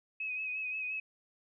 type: tone with vibrato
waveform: sine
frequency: 2539 Hz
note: D#7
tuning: 34 cents sharp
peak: -34 dBFS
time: 0.2-1 s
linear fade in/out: 5 ms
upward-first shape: sine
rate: 5.7 Hz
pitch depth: 38 cents each way
effects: none